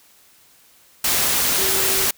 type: tone in noise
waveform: sine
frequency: 383.9 Hz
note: G4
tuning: 36 cents flat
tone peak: -28 dBFS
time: 1.58-2.06 s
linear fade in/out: 5 ms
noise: white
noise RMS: -19 dBFS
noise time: 1.04-2.11 s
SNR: -12 dB
effects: white hiss -53 dBFS RMS until 2.17 s